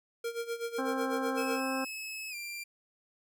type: tone with tremolo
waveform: square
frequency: 466.2 Hz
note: A#4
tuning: in tune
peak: -32 dBFS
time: 0.24-1.6 s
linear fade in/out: 5 ms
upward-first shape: sine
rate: 8 Hz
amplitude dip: 80%
type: harmonic tone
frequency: 264.5 Hz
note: C4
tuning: 19 cents sharp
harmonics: 1 / 2 / 3 / 4 / 5 / 6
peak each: -34 / -37 / -39 / -40 / -41 / -42 dBFS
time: 0.78-1.85 s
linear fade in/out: 10 ms
type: tone with pitch glide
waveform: sawtooth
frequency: 2587 to 2372 Hz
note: E7 to D7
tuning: -33 to +17 cents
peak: -35 dBFS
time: 1.37-2.64 s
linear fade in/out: 10 ms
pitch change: -150 cents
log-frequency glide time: 2.3-2.35 s
effects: none